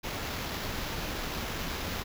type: noise with sample-and-hold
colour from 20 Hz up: pink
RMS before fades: -35 dBFS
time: 0.03-2.04 s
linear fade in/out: 20 ms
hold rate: 8820 Hz
effects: none